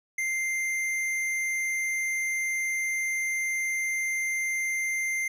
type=tone with hard clipping; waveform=sine; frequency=2093 Hz; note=C7; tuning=in tune; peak=-28 dBFS; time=0.18-5.28 s; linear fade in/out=5 ms; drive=11 dB; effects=none